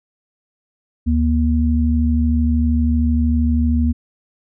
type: tone pair together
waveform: sine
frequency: 75 / 237.9 Hz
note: D2 / A#3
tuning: +37 / +35 cents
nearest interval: octave + minor sixth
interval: 1998 cents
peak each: -15 / -17 dBFS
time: 1.06-3.93 s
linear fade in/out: 20 ms
effects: none